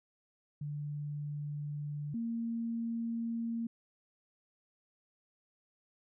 sine tone pair in turn, 146.83 / 230.7 Hz, D3 / A#3, 0 / -18 cents, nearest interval minor sixth, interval 782 cents, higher second, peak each -36 / -33 dBFS, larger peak second, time 0.61-2.14 / 2.14-3.67 s, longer neither, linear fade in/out 5 ms, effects none

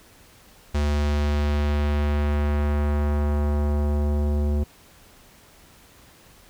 square tone with low-pass filter sweep, 73.42 Hz, D2, in tune, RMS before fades -22 dBFS, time 0.74-4.64 s, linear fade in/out 10 ms, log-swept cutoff 7100 to 490 Hz, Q 0.82, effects pink hiss -52 dBFS RMS until 6.49 s

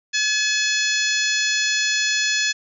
harmonic tone, 853 Hz, G#5, 46 cents sharp, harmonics 2 / 3 / 4 / 5 / 6 / 7 / 8, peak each -23 / -25 / -26 / -27 / -28 / -28 / -29 dBFS, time 0.13-2.53 s, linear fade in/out 20 ms, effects none

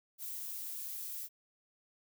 violet noise, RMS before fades -42 dBFS, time 0.18-1.29 s, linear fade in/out 50 ms, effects none

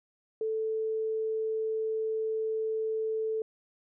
sine tone, 440 Hz, A4, in tune, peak -28 dBFS, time 0.41-3.42 s, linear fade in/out 2 ms, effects none

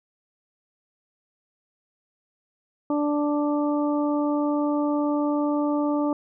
harmonic tone, 293.7 Hz, D4, in tune, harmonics 1 / 2 / 3 / 4, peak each -22 / -28 / -32 / -34 dBFS, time 2.9-6.13 s, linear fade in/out 2 ms, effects none

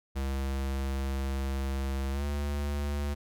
square tone with pitch glide, 67.6 to 72.03 Hz, C#2 to D2, -43 to -33 cents, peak -30 dBFS, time 0.15-3.15 s, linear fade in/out 20 ms, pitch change +110 cents, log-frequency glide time 2.11-2.25 s, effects none

